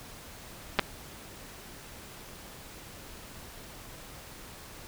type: clicks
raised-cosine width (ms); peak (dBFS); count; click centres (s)
0.3; -7 / -6; 2; 0.789 / 0.794
effects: pink hiss -47 dBFS RMS until 4.87 s